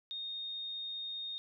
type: tone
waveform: sine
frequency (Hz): 3695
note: A#7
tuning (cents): -16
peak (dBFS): -38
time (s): 0.11-1.38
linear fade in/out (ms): 0
effects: none